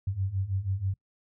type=beating tone pair; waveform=sine; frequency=92.8 / 99 Hz; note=F#2 / G2; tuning=+6 / +18 cents; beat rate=6.2 Hz; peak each=-32 / -29 dBFS; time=0.07-0.94 s; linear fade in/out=5 ms; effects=noise-tail reverb RT60 0.1 s tail -23 dB re dry